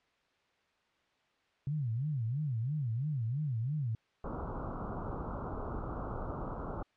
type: tone with vibrato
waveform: sine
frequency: 130.81 Hz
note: C3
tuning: in tune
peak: -31 dBFS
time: 1.67-3.95 s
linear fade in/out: 2 ms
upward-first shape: sine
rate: 3 Hz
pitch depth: 290 cents each way
type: low-pass noise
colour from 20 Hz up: pink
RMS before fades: -39 dBFS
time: 4.24-6.83 s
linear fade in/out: 5 ms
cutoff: 1400 Hz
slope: 96 dB/octave
effects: white hiss -72 dBFS RMS until 6.96 s + low-pass 3000 Hz 12 dB/octave